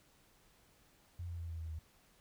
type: tone with pitch steps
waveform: sine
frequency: 87.2 / 85.55 / 83.94 / 82.35 / 80.8 / 79.27 Hz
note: F2 / F2 / E2 / E2 / E2 / D#2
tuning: -2 / -35 / +32 / -1 / -34 / +33 cents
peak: -40 dBFS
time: 1.19-1.79 s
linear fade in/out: 5 ms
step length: 100 ms
effects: pink hiss -68 dBFS RMS until 2.2 s